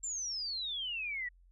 sine exponential sweep, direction down, 7450 to 1900 Hz, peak -35 dBFS, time 0.03-1.29 s, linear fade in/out 10 ms, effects added 44 Hz sine -59 dBFS peak until 1.51 s

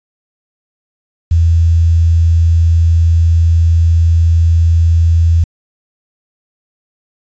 sine tone with quantisation, 83.1 Hz, E2, 15 cents sharp, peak -6 dBFS, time 1.31-5.44 s, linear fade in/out 5 ms, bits 6, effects resampled to 16000 Hz

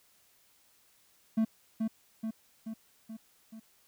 triangle tone with echo, 221.9 Hz, A3, 15 cents sharp, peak -22 dBFS, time 1.37-1.45 s, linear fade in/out 10 ms, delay 430 ms, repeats 5, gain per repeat -4 dB, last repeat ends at 3.6 s, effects white hiss -66 dBFS RMS until 3.87 s

